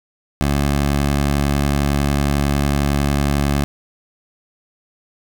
15% pulse tone, 71 Hz, C#2, 42 cents sharp, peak -9 dBFS, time 0.41-3.64 s, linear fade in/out 0 ms, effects none

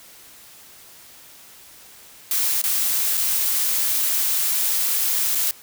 blue noise with dropouts, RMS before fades -21 dBFS, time 2.31-5.51 s, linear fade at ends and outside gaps 1 ms, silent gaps 2.616-2.639 / 3.171-3.176 / 5.35-5.354 s, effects white hiss -46 dBFS RMS until 5.62 s

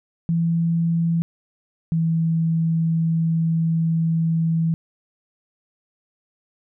sine tone pair in turn, 167 / 163.66 Hz, E3 / E3, +23 / -12 cents, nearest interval unison, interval 35 cents, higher first, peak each -17 dBFS, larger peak neither, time 0.29-1.22 / 1.92-4.74 s, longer second, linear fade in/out 0 ms, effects none

